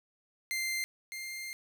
sawtooth tone pair in turn, 2089 / 2105 Hz, C7 / C7, -3 / +10 cents, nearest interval unison, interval 13 cents, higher second, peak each -28 / -35 dBFS, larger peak first, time 0.51-0.84 / 1.12-1.53 s, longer second, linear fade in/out 0 ms, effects 10-bit

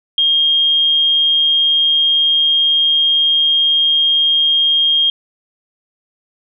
sine tone, 3229 Hz, G#7, 49 cents flat, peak -10 dBFS, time 0.18-5.1 s, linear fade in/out 2 ms, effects none

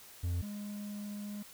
triangle tone pair in turn, 87.31 / 206.2 Hz, F2 / G#3, 0 / -12 cents, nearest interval octave + minor third, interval 1488 cents, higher second, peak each -29 / -37 dBFS, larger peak first, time 0.23-0.42 / 0.42-1.43 s, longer second, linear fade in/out 10 ms, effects white hiss -54 dBFS RMS until 1.53 s

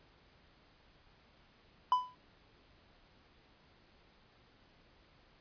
triangle tone with exponential decay, 1000 Hz, B5, 21 cents sharp, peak -20 dBFS, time 1.92-2.15 s, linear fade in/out 1 ms, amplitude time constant 49 ms, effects pink hiss -65 dBFS RMS until 5.4 s + resampled to 11025 Hz

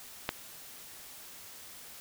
click, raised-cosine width 0.3 ms, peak -13 dBFS, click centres 0.291 s, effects white hiss -49 dBFS RMS until 2 s

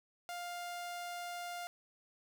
sawtooth tone, 702 Hz, F5, 9 cents sharp, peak -37 dBFS, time 0.29-1.67 s, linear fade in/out 0 ms, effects none

